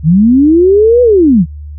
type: linear two-way sweep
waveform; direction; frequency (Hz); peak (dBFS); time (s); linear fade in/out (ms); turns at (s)
sine; up then down; 144.1 to 500 to 144.1; -3; 0.03-1.46; 50; 1.02
effects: added 74 Hz sine -23 dBFS peak until 1.78 s